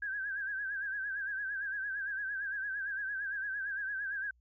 sine tone with vibrato, 1604 Hz, G6, 39 cents sharp, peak -34 dBFS, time 0.02-4.31 s, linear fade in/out 5 ms, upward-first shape sine, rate 8.8 Hz, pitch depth 81 cents each way, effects added 60 Hz sine -65 dBFS peak until 4.4 s

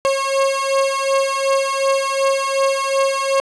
30% pulse beating tone pair, 542 / 544.7 Hz, C#5 / C#5, -39 / -30 cents, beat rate 2.7 Hz, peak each -16 dBFS, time 0.05-3.4 s, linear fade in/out 0 ms, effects resampled to 22050 Hz + 8-bit

